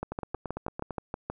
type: two click trains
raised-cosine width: 1 ms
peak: -18 / -20 dBFS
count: 9 / 8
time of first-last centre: 0.03-1.3 / 0.12-0.907 s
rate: 6.3 / 8.89 Hz
effects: none